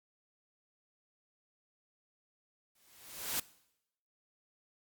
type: noise with exponential growth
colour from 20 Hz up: white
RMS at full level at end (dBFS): -32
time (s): 2.75-3.4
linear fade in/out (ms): 5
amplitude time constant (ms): 140
effects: noise-tail reverb RT60 0.8 s tail -20 dB re dry + Opus 48 kbps